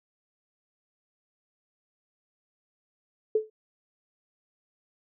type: tone with exponential decay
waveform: sine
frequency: 433.8 Hz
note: A4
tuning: 25 cents flat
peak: -17 dBFS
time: 3.35-3.5 s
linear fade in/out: 5 ms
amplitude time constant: 31 ms
effects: none